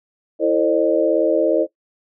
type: tone cluster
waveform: sine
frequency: 329.7 / 447.8 / 530 / 607 Hz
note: E4 / A4 / C5 / D#5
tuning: 0 / +30 / +22 / -43 cents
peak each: -19 dBFS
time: 0.39-1.67 s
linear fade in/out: 50 ms
effects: noise-tail reverb RT60 0.1 s tail -17 dB re dry